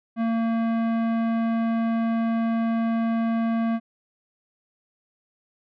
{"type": "tone with tanh clipping", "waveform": "sine", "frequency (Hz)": 228, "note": "A#3", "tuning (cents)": -38, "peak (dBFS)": -23, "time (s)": [0.16, 3.8], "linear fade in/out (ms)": 50, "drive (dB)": 16, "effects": []}